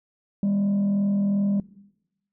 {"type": "tone with frequency modulation", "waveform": "sine", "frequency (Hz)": 200.1, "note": "G3", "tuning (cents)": 36, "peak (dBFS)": -17, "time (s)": [0.43, 1.6], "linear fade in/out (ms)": 2, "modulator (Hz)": 42.7, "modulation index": 0.24, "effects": ["noise-tail reverb RT60 0.9 s tail -20 dB re dry", "tanh soft clip ceiling -19 dBFS"]}